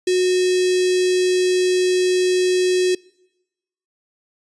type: tone with notch filter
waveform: square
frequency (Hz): 366.2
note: F#4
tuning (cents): -18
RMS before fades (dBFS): -17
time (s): 0.07-2.95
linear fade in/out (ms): 5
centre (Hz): 1100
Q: 0.54
effects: noise-tail reverb RT60 1.0 s tail -26 dB re dry + resampled to 22050 Hz